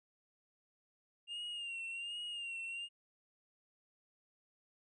triangle tone with vibrato, 2794 Hz, F7, in tune, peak -39 dBFS, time 1.27-2.89 s, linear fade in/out 50 ms, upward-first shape sine, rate 1.3 Hz, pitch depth 57 cents each way, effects resampled to 22050 Hz

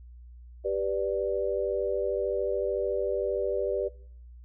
sine chord, G major, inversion none, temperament equal, 392 / 493.9 / 587.3 Hz, G4 / B4 / D5, 0 / 0 / 0 cents, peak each -30 dBFS, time 0.64-3.89 s, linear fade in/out 20 ms, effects noise-tail reverb RT60 0.6 s tail -22 dB re dry + added 60 Hz sine -45 dBFS peak until 4.44 s

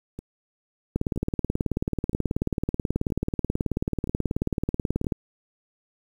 two click trains, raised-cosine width 3 ms, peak -11 / -22 dBFS, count 78 / 6, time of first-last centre 0.96-5.122 / 0.19-5.044 s, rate 18.5 / 1.03 Hz, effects 8-bit

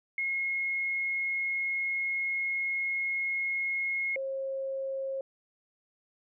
sine tone pair in turn, 2161 / 537.8 Hz, C#7 / C5, -45 / +47 cents, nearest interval 2 octaves, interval 2408 cents, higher first, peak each -28 / -31 dBFS, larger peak first, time 0.18-4.16 / 4.16-5.21 s, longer first, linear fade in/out 2 ms, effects none

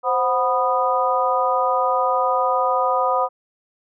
harmonic tone with a mistuned harmonic, 246.9 Hz, B3, in tune, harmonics 2 / 3 / 4 / 5, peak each -22 / -22 / -22 / -22 dBFS, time 0.03-3.29 s, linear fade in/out 50 ms, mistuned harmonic 2, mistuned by +94 cents, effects none

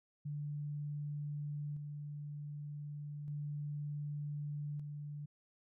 sine tone with tremolo, 146.83 Hz, D3, in tune, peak -38 dBFS, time 0.25-5.26 s, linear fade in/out 10 ms, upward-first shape square, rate 0.33 Hz, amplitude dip 35%, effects none

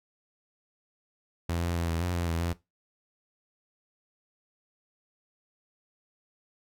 sawtooth tone with pitch steps, 85 / 86.1 / 84.7 / 82.7 / 88.7 / 86.2 / 83.1 / 85.7 Hz, F2 / F2 / E2 / E2 / F2 / F2 / E2 / F2, -46 / -24 / +48 / +6 / +27 / -22 / +15 / -32 cents, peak -24 dBFS, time 1.49-2.53 s, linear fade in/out 5 ms, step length 130 ms, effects noise-tail reverb RT60 0.2 s tail -17 dB re dry

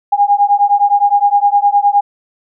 sine beating tone pair, 809 / 818.7 Hz, G#5 / G#5, -46 / -25 cents, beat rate 9.7 Hz, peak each -11 dBFS, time 0.12-2.01 s, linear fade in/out 10 ms, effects none

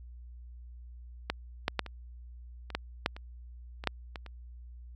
clicks, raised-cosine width 0.3 ms, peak -13 / -11 / -11 / -26 / -27 / -14 / -10 / -28 / -24 / -10 / -23 / -30 dBFS, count 12, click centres 1.3 / 1.681 / 1.793 / 1.863 / 2.703 / 2.75 / 3.061 / 3.165 / 3.839 / 3.873 / 4.158 / 4.263 s, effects added 60 Hz sine -45 dBFS peak until 4.95 s

